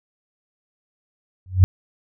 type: tone with exponential growth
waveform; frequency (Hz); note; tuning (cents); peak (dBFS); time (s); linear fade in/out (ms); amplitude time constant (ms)
sine; 92.5; F#2; 0; -5; 1.46-1.64; 0; 38
effects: none